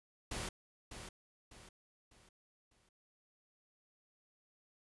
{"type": "noise with echo", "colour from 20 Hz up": "pink", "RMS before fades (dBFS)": -41, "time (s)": [0.31, 0.49], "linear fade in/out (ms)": 5, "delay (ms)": 600, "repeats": 4, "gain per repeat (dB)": -8, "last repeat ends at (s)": 2.89, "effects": ["resampled to 24000 Hz"]}